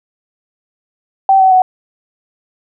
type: tone with pitch steps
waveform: sine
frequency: 774 / 758.5 / 743.3 Hz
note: G5 / F#5 / F#5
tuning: -22 / +43 / +8 cents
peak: -5 dBFS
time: 1.29-1.62 s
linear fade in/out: 2 ms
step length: 110 ms
effects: none